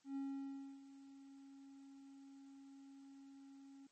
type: tone with ADSR envelope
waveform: triangle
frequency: 274 Hz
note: C#4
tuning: 20 cents flat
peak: -38 dBFS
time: 0.04-3.87 s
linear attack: 120 ms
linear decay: 640 ms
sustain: -16 dB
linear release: 4 ms
effects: white hiss -75 dBFS RMS until 3.91 s + MP3 32 kbps